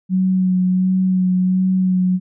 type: tone with vibrato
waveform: sine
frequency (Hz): 185.2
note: F#3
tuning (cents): +2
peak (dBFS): -13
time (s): 0.09-2.2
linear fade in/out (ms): 50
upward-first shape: sine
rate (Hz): 1.4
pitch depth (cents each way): 18
effects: none